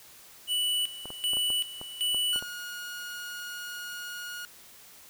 square tone with tremolo, 2960 Hz, F#7, in tune, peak -26 dBFS, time 0.47-2.42 s, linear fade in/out 50 ms, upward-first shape square, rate 1.3 Hz, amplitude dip 80%
clicks, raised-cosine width 1 ms, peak -27 dBFS, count 9, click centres 1.056 / 1.104 / 1.334 / 1.37 / 1.503 / 1.814 / 2.146 / 2.36 / 2.425 s
sawtooth tone, 1439 Hz, F#6, 49 cents flat, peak -33 dBFS, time 2.33-4.45 s, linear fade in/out 0 ms
effects white hiss -52 dBFS RMS until 5.09 s

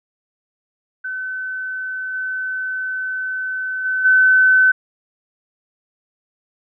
sine tone with level steps, 1519 Hz, F#6, 45 cents sharp, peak -23 / -21 / -17 / -9 dBFS, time 1.04-4.72 s, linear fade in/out 10 ms, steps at 2.13 / 3.84 / 4.04 s, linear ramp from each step 20 ms, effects none

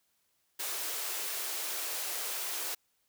white high-pass noise, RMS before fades -36 dBFS, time 0.59-2.75 s, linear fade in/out 10 ms, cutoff 330 Hz, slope 48 dB/octave, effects white hiss -75 dBFS RMS until 3.08 s

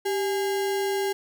sine tone with sample-and-hold, 391.7 Hz, G4, 1 cent flat, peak -23 dBFS, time 0.05-1.13 s, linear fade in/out 10 ms, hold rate 1225 Hz, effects none

